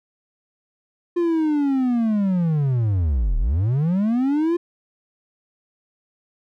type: linear two-way sweep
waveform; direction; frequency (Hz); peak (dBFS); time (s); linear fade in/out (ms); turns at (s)
triangle; down then up; 351.8 to 34.53 to 351.8; -15; 1.16-4.57; 10; 3.38
effects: none